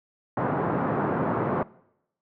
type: band-pass noise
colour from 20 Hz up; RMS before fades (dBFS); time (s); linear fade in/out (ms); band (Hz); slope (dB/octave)
pink; -26; 0.37-1.63; 2; 130 to 1300; 24
effects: noise-tail reverb RT60 0.8 s tail -22 dB re dry